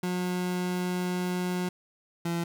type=tone pair in turn; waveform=30% pulse; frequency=180.4 / 169.89 Hz; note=F#3 / F3; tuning=-44 / -47 cents; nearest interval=minor second; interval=103 cents; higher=first; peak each=-25 dBFS; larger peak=neither; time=0.03-1.69 / 2.25-2.44 s; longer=first; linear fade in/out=5 ms; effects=none